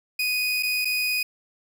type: tone with dropouts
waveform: 30% pulse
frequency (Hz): 2489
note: D#7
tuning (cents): 0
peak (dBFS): -20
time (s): 0.19-1.23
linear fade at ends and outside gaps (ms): 5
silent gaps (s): 0.627-0.631 / 0.848-0.853
effects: none